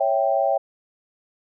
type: chord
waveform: sine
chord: C# diminished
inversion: none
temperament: equal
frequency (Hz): 554.4 / 659.3 / 784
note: C#5 / E5 / G5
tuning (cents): 0 / 0 / 0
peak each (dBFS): -22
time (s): 0-0.58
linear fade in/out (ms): 10
effects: none